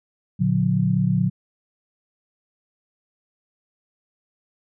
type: chord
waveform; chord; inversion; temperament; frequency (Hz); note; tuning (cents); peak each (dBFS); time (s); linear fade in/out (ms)
sine; Bb augmented; none; just; 116.54 / 145.68 / 182.1; Bb2 / D3 / F#3; 0 / -14 / -27; -23 / -22 / -20; 0.39-1.3; 20
effects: none